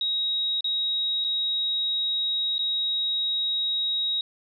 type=tone with dropouts; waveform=sine; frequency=3800 Hz; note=A#7; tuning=33 cents sharp; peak=-23 dBFS; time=0.01-4.21 s; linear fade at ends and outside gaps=2 ms; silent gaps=0.608-0.643 / 1.242-1.246 / 2.582-2.591 s; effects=none